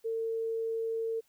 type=tone; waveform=sine; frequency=452 Hz; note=A4; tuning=47 cents sharp; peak=-30 dBFS; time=0.04-1.21 s; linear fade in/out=20 ms; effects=white hiss -70 dBFS RMS until 1.28 s